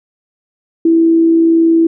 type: tone with amplitude modulation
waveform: sine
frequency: 329.6 Hz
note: E4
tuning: in tune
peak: -5 dBFS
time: 0.85-1.87 s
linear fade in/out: 5 ms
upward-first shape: sine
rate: 61.5 Hz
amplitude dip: 25%
effects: none